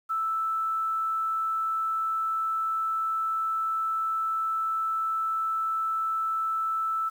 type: tone with quantisation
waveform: sine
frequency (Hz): 1318.5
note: E6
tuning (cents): 0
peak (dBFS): -25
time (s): 0.09-7.1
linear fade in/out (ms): 20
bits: 9
effects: none